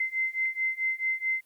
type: beating tone pair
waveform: sine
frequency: 2069 / 2073.6 Hz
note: C7 / C7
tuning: -20 / -16 cents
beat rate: 4.6 Hz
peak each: -30 / -29 dBFS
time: 0-1.41 s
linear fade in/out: 5 ms
effects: white hiss -66 dBFS RMS until 1.45 s + Opus 48 kbps